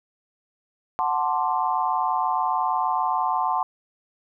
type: chord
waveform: sine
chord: D dominant seventh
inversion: first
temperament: equal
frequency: 740 / 880 / 1046.5 / 1174.7 Hz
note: F#5 / A5 / C6 / D6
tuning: 0 / 0 / 0 / 0 cents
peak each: -26 / -25 / -25 / -31 dBFS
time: 0.99-3.63 s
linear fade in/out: 0 ms
effects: none